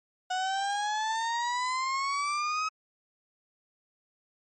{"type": "exponential sweep", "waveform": "35% pulse", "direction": "up", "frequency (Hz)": [733, 1280], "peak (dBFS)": -26, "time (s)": [0.3, 2.69], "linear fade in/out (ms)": 10, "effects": ["MP3 32 kbps"]}